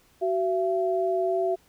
sine tone pair together, 376.1 / 674.6 Hz, F#4 / E5, +28 / +40 cents, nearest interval minor seventh, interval 1012 cents, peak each -25 dBFS, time 0.21-1.56 s, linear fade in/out 20 ms, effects pink hiss -61 dBFS RMS until 1.68 s

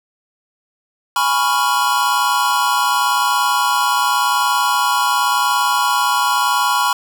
square chord, C# dominant seventh, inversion second, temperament equal, 830.6 / 987.8 / 1108.7 / 1396.9 Hz, G#5 / B5 / C#6 / E#6, 0 / 0 / 0 / 0 cents, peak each -23 / -18 / -20 / -22 dBFS, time 1.16-6.93 s, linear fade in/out 2 ms, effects none

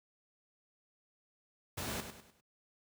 pink noise with echo, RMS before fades -39 dBFS, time 1.77-2.01 s, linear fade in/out 10 ms, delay 100 ms, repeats 4, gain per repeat -8 dB, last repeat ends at 2.41 s, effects high-pass 60 Hz 12 dB/octave

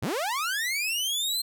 sawtooth linear sweep, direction up, 76 to 4186 Hz, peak -23 dBFS, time 0.02-1.42 s, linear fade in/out 10 ms, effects none

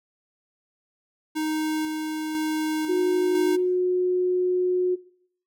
square tone with tremolo, 311.1 Hz, D#4, in tune, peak -25 dBFS, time 1.35-3.57 s, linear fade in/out 20 ms, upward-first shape square, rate 1 Hz, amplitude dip 35%
sine tone, 363.4 Hz, F#4, 31 cents flat, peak -20 dBFS, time 2.88-4.96 s, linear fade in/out 20 ms
effects noise-tail reverb RT60 0.6 s tail -19 dB re dry

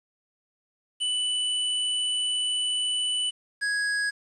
square tone pair in turn, 2981 / 1660.5 Hz, F#7 / G#6, +12 / -1 cents, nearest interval minor seventh, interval 1013 cents, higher first, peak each -25 dBFS, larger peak neither, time 1-3.31 / 3.61-4.11 s, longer first, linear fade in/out 20 ms, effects resampled to 24000 Hz + 9-bit

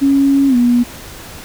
sine tone with pitch glide, 276.3 to 241.9 Hz, C#4 to B3, -6 to -36 cents, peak -8 dBFS, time 0.01-0.84 s, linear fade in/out 20 ms, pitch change -230 cents, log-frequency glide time 0.48-0.56 s, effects pink hiss -33 dBFS RMS until 1.44 s

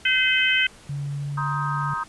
harmonic tone, 513 Hz, C5, 34 cents flat, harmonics 3 / 4 / 5 / 6, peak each -23 / -23 / -23 / -23 dBFS, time 0.05-0.67 s, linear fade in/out 5 ms
sine tone with pitch glide, 142.1 to 144.42 Hz, C#3 to D3, +43 to -29 cents, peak -26 dBFS, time 0.89-1.94 s, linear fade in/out 5 ms, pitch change +28 cents, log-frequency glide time 1.11-1.65 s
sine chord, C minor seventh, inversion third, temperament just, 941.9 / 1046.5 / 1255.8 / 1569.8 Hz, Bb5 / C6 / Eb6 / G6, +18 / 0 / +16 / +2 cents, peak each -31 / -33 / -27 / -33 dBFS, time 1.37-2.04 s, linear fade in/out 10 ms
effects pink hiss -48 dBFS RMS until 2.08 s + resampled to 24000 Hz

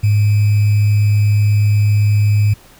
sine tone with sample-and-hold, 104.1 Hz, G#2, 5 cents sharp, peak -9 dBFS, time 0.03-2.54 s, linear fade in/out 10 ms, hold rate 2450 Hz, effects pink hiss -45 dBFS RMS until 2.79 s

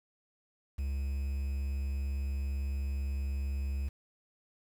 triangle tone with quantisation, 68.9 Hz, C#2, 10 cents flat, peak -29 dBFS, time 0.78-3.89 s, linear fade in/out 10 ms, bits 9, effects none

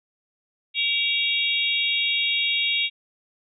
sine tone cluster, 2307 / 2784 / 3324 / 3723 Hz, D7 / F7 / G#7 / A#7, -31 / -6 / +1 / -3 cents, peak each -26 dBFS, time 0.74-2.9 s, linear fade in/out 50 ms, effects none

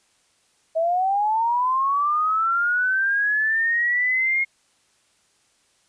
sine linear sweep, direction up, 637 to 2155 Hz, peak -18 dBFS, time 0.75-4.45 s, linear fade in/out 20 ms, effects white hiss -63 dBFS RMS until 5.88 s + resampled to 22050 Hz

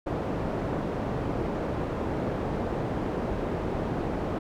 white low-pass noise, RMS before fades -30 dBFS, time 0.06-4.39 s, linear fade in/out 10 ms, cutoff 510 Hz, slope 12 dB/octave, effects none

